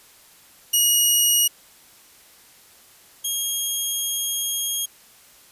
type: tone pair in turn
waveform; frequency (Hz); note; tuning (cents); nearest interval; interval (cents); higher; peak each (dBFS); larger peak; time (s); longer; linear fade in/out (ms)
10% pulse; 2892 / 3264; F#7 / G#7; -40 / -31; major second; 209; second; -7 / -14; first; 0.73-1.48 / 3.24-4.86; second; 10
effects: white hiss -51 dBFS RMS until 5.51 s + resampled to 32000 Hz